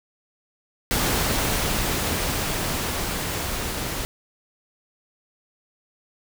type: noise with level ramp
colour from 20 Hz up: pink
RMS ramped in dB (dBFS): -22 to -29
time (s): 0.91-4.05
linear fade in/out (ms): 0
effects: none